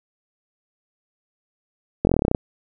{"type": "slowing click train", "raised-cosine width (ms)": 2, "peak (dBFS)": -4, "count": 12, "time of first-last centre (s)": [2.05, 2.348], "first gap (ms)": 21, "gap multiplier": 1.05, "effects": []}